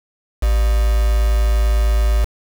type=tone with quantisation; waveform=sine; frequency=54.5 Hz; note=A1; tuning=16 cents flat; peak=-12 dBFS; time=0.42-2.25 s; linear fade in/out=10 ms; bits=4; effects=none